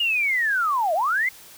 sine linear two-way sweep, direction down then up, 2884 to 606 to 2132 Hz, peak -19 dBFS, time 0-1.29 s, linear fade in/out 5 ms, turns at 0.94 s, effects white hiss -46 dBFS RMS until 1.57 s

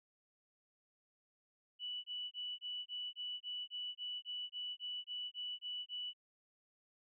sine tone bursts, 2960 Hz, F#7, in tune, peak -40 dBFS, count 16, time 1.79-6.135 s, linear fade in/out 50 ms, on 250 ms, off 23 ms, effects none

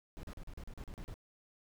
brown noise bursts, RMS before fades -45 dBFS, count 10, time 0.17-1.141 s, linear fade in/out 0 ms, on 62 ms, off 39 ms, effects none

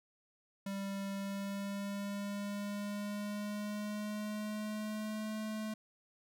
square tone with pitch glide, 197 to 216.1 Hz, G3 to A3, +9 to -31 cents, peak -38 dBFS, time 0.66-5.74 s, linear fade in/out 5 ms, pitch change +160 cents, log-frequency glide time 1.15-5.37 s, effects none

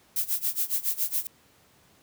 violet noise with tremolo, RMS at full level -25 dBFS, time 0.16-1.27 s, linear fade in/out 2 ms, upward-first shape sine, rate 7.2 Hz, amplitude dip 90%, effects pink hiss -60 dBFS RMS until 2.02 s + high-pass 80 Hz 12 dB/octave

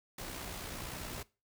pink noise with amplitude modulation, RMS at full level -41 dBFS, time 0.18-1.23 s, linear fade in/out 5 ms, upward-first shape sine, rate 61.2 Hz, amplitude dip 40%, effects noise-tail reverb RT60 0.3 s tail -21 dB re dry

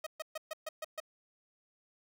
sawtooth tone bursts, 628 Hz, D#5, 16 cents sharp, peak -33 dBFS, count 7, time 0.04-1.002 s, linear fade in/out 5 ms, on 26 ms, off 130 ms, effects none

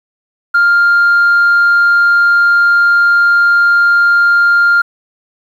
sine tone, 1400 Hz, F6, 4 cents sharp, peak -4 dBFS, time 0.54-4.82 s, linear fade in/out 10 ms, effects tanh soft clip ceiling -4 dBFS + 7-bit

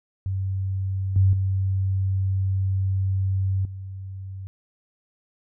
sine tone with level steps, 95.8 Hz, G2, 39 cents flat, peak -23 / -14 / -20 / -32 dBFS, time 0.26-4.47 s, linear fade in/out 0 ms, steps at 1.16 / 1.33 / 3.65 s, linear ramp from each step 2 ms, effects none

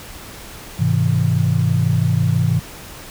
sine chord, Ab augmented, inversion none, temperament just, 103.83 / 129.78 / 162.23 Hz, Ab2 / C3 / E3, 0 / -14 / -27 cents, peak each -18 dBFS, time 0.79-2.6 s, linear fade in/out 10 ms, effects pink hiss -36 dBFS RMS until 3.1 s

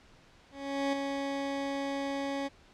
20% pulse tone with ADSR envelope, 277.2 Hz, C#4, in tune, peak -22 dBFS, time 0.51-2.49 s, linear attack 420 ms, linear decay 4 ms, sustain -5 dB, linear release 25 ms, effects pink hiss -59 dBFS RMS until 2.73 s + low-pass 5000 Hz 12 dB/octave

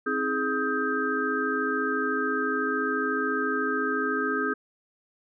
sine tone cluster, 264.9 / 318.9 / 419.6 / 1261 / 1577 Hz, C4 / D#4 / G#4 / D#6 / G6, +22 / +43 / +18 / +23 / +10 cents, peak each -31 / -35 / -30 / -30 / -29 dBFS, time 0.06-4.54 s, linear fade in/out 10 ms, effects none

